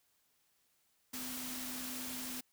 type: tone in noise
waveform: sine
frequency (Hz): 253.1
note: B3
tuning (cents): +43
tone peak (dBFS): -46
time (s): 1.13-2.41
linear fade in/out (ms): 10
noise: white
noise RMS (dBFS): -43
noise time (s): 1.13-2.41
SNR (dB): -6
effects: white hiss -75 dBFS RMS until 2.52 s